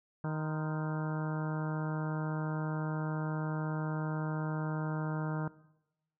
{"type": "harmonic tone with a mistuned harmonic", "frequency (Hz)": 155.7, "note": "D#3", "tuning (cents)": 2, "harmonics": [1, 2, 3, 4, 5, 6, 7, 8, 9, 10], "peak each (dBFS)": [-33, -42, -45, -45, -48, -46, -50, -50, -49, -52], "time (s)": [0.24, 5.48], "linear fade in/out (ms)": 2, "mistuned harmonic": 7, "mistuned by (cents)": -82, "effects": ["noise-tail reverb RT60 0.9 s tail -19 dB re dry"]}